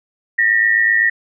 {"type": "tone pair together", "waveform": "sine", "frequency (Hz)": [1813.2, 1921], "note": ["A#6", "B6"], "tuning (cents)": [-48, -48], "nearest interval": "minor second", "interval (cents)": 100, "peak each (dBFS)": -14, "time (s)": [0.38, 1.1], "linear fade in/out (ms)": 10, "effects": []}